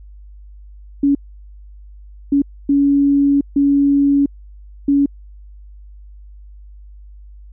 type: tone bursts at uneven times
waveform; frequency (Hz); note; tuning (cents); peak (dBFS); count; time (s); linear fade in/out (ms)
sine; 281.7; C#4; +28; -10; 5; 1.03-1.15 / 2.32-2.42 / 2.69-3.41 / 3.56-4.26 / 4.88-5.06; 5
effects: added 50 Hz sine -36 dBFS peak until 7.52 s